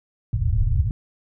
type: low-pass noise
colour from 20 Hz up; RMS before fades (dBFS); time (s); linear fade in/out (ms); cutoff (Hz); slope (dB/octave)
white; -20; 0.33-0.91; 2; 120; 48
effects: none